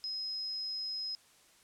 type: tone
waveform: sine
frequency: 5100 Hz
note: D#8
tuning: 42 cents sharp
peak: -35 dBFS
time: 0.04-1.15 s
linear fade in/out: 0 ms
effects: white hiss -63 dBFS RMS until 1.63 s + low-pass 10000 Hz 12 dB/octave